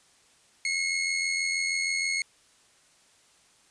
sawtooth tone with amplitude modulation, 2170 Hz, C#7, 37 cents flat, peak -20 dBFS, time 0.65-2.22 s, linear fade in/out 2 ms, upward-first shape sine, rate 86.3 Hz, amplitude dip 50%, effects white hiss -61 dBFS RMS until 3.7 s + resampled to 22050 Hz

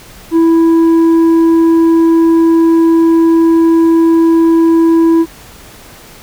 sine tone with tanh clipping, 329.6 Hz, E4, in tune, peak -6 dBFS, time 0.31-5.26 s, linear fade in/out 50 ms, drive 5 dB, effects pink hiss -36 dBFS RMS until 6.22 s

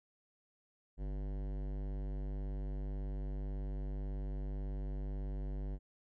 sine tone with hard clipping, 49.09 Hz, G1, 3 cents sharp, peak -39 dBFS, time 0.97-5.79 s, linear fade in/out 50 ms, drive 18 dB, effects none

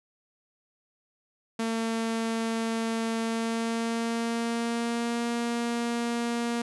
sawtooth tone with pitch glide, 226.6 to 235.8 Hz, A#3 to A#3, -49 to +20 cents, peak -23 dBFS, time 1.59-6.62 s, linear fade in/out 5 ms, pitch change +69 cents, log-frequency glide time 3.2-5.26 s, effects resampled to 24000 Hz

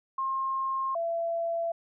sine tone pair in turn, 1067 / 672.2 Hz, C6 / E5, +34 / +34 cents, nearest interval minor sixth, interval 800 cents, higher first, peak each -27 dBFS, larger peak neither, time 0.18-0.95 / 0.95-1.72 s, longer neither, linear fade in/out 5 ms, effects none

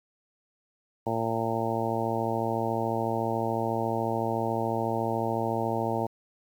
harmonic tone, 113.9 Hz, A#2, 40 cents flat, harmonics 1 / 2 / 3 / 4 / 5 / 6 / 7 / 8, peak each -34 / -34 / -34 / -34 / -34 / -34 / -34 / -34 dBFS, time 1.06-6.07 s, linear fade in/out 10 ms, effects 9-bit

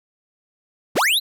square linear sweep, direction up, 47.8 to 4186 Hz, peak -16 dBFS, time 0.95-1.2 s, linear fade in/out 20 ms, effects none

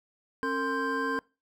triangle tone cluster, 271.6 / 455.6 / 1043 / 1576 Hz, C#4 / A#4 / C6 / G6, -35 / -40 / -6 / +9 cents, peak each -31 dBFS, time 0.43-1.19 s, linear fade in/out 0 ms, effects noise-tail reverb RT60 0.3 s tail -24 dB re dry

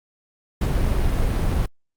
brown noise, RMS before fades -20 dBFS, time 0.61-1.66 s, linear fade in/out 5 ms, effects Opus 48 kbps

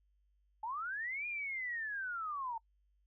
sine linear two-way sweep, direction up then down, 841 to 2449 to 884 Hz, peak -37 dBFS, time 0.63-2.58 s, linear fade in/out 5 ms, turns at 1.27 s, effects noise-tail reverb RT60 0.1 s tail -25 dB re dry + added 50 Hz sine -70 dBFS peak until 3.06 s

